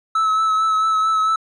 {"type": "tone with vibrato", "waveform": "triangle", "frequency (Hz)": 1300, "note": "E6", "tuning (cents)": -24, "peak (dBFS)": -13, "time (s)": [0.15, 1.36], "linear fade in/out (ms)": 5, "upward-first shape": "sine", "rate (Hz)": 4.5, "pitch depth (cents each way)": 22, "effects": ["resampled to 24000 Hz"]}